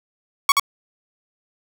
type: tone with echo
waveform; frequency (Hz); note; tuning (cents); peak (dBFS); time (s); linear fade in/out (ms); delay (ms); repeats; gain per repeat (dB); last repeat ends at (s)
sawtooth; 1117; C#6; +13; -7; 0.49-0.52; 2; 77; 1; -3; 0.597
effects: none